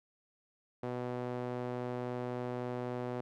sawtooth tone with band-pass filter, 123.7 Hz, B2, 3 cents sharp, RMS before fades -38 dBFS, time 0.83-3.21 s, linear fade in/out 5 ms, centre 510 Hz, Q 0.96, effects none

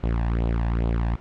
sawtooth tone with flanger, 57.4 Hz, A#1, 26 cents flat, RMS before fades -23 dBFS, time 0.03-1.16 s, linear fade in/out 10 ms, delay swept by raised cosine 0.26 to 1.17 ms, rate 2.4 Hz, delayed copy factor +0.85, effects pink hiss -46 dBFS RMS until 1.2 s + low-pass 2000 Hz 12 dB/octave

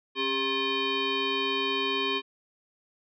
sine tone with frequency modulation, 1746 Hz, A6, 14 cents flat, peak -25 dBFS, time 0.15-2.22 s, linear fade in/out 50 ms, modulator 673 Hz, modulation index 2.8, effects none

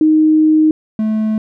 sine / triangle tone pair in turn, 311.1 / 217.1 Hz, D#4 / A3, 0 / -23 cents, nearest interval tritone, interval 623 cents, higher first, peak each -7 / -11 dBFS, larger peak first, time 0.01-0.71 / 0.99-1.38 s, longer first, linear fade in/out 2 ms, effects none

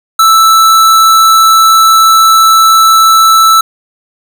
square tone, 1319 Hz, E6, 1 cent sharp, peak -3 dBFS, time 0.19-3.61 s, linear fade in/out 5 ms, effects none

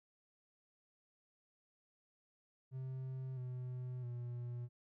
triangle tone with pitch steps, 130.81 / 125.84 / 121.07 Hz, C3 / B2 / B2, 0 / +33 / -34 cents, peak -39 dBFS, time 2.71-4.69 s, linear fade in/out 50 ms, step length 660 ms, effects none

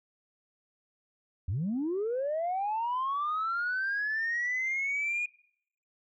sine linear sweep, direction up, 76.8 to 2458 Hz, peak -27 dBFS, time 1.48-5.26 s, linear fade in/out 5 ms, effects noise-tail reverb RT60 0.7 s tail -24 dB re dry + tanh soft clip ceiling -25 dBFS

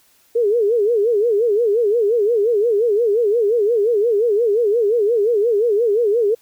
sine tone with vibrato, 440 Hz, A4, in tune, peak -13 dBFS, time 0.35-6.35 s, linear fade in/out 10 ms, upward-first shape sine, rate 5.7 Hz, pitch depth 170 cents each way, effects white hiss -56 dBFS RMS until 6.41 s

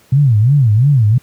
sine tone with vibrato, 123.47 Hz, B2, in tune, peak -6 dBFS, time 0.12-1.18 s, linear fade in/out 5 ms, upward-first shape sine, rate 2.9 Hz, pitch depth 300 cents each way, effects pink hiss -49 dBFS RMS until 1.22 s + high-pass 80 Hz 12 dB/octave

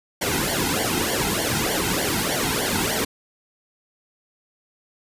pink noise with flanger, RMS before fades -23 dBFS, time 0.21-3.05 s, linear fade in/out 10 ms, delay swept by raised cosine 0.77 to 1.77 ms, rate 3.3 Hz, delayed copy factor -0.95, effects resampled to 32000 Hz

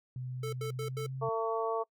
sine tone with pitch glide, 126.8 to 132.11 Hz, B2 to C3, +46 to +17 cents, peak -36 dBFS, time 0.16-1.29 s, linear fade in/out 2 ms, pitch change +71 cents, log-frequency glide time 0.66-1.13 s
square tone bursts, 440 Hz, A4, in tune, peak -36 dBFS, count 4, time 0.43-1.065 s, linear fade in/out 5 ms, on 98 ms, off 81 ms
harmonic tone, 225.3 Hz, A3, 41 cents sharp, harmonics 2 / 3 / 4 / 5, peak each -32 / -36 / -38 / -36 dBFS, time 1.21-1.84 s, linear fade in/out 20 ms
effects noise-tail reverb RT60 0.1 s tail -24 dB re dry

